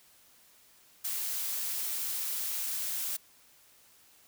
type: noise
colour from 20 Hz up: blue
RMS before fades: -34 dBFS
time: 1.04-3.17 s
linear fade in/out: 10 ms
effects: white hiss -61 dBFS RMS until 4.27 s